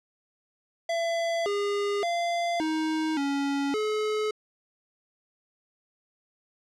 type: tone with pitch steps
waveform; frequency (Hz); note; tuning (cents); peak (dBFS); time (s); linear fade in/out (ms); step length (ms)
square; 672 / 406.7 / 688 / 314.7 / 280 / 427.9; E5 / G#4 / F5 / D#4 / C#4 / A4; +33 / -36 / -26 / +20 / +18 / -48; -26; 0.89-4.31; 5; 570
effects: low-pass 6000 Hz 12 dB/octave

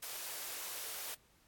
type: high-pass noise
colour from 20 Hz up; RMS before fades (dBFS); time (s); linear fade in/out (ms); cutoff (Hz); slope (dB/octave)
white; -43; 0.02-1.15; 10; 370; 24
effects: pink hiss -69 dBFS RMS until 1.47 s + AAC 64 kbps

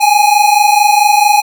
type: tone pair together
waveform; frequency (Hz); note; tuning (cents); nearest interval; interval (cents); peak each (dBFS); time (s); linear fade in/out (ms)
square; 818 / 842.5; G#5 / G#5; -26 / +25; minor second; 51; -10; 0-1.42; 20
effects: none

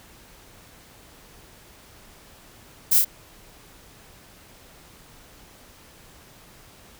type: noise with echo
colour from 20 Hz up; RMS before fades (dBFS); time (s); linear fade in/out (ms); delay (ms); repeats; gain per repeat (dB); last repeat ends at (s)
violet; -18; 2.91-2.99; 10; 29; 2; -2; 3.048
effects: pink hiss -50 dBFS RMS until 6.99 s

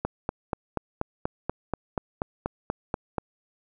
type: click train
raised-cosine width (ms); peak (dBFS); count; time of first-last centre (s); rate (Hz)
1; -12; 14; 0.05-3.183; 4.15
effects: none

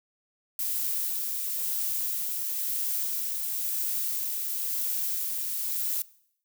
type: noise with tremolo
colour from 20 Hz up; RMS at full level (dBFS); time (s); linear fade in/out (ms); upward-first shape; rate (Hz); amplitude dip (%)
violet; -29; 0.59-6.02; 2; sine; 0.98; 25
effects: noise-tail reverb RT60 0.7 s tail -21 dB re dry

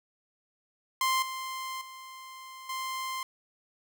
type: tone with level steps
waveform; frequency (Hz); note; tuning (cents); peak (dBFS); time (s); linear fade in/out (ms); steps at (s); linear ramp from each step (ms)
sawtooth; 1046.5; C6; 0; -21 / -31 / -40 / -29; 1.01-3.23; 2; 1.22 / 1.81 / 2.69; 5
effects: none

